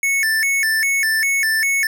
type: tone with vibrato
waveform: square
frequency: 1975.5 Hz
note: B6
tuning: in tune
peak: -16 dBFS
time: 0.03-1.87 s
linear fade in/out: 2 ms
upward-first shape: square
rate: 2.5 Hz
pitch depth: 190 cents each way
effects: none